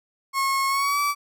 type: tone with pitch glide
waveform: 35% pulse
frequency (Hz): 1088 to 1152.7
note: C#6 to D6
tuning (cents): -33 to -33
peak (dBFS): -19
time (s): 0.33-1.15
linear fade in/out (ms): 50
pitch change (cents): +100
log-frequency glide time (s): 0.68-1
effects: none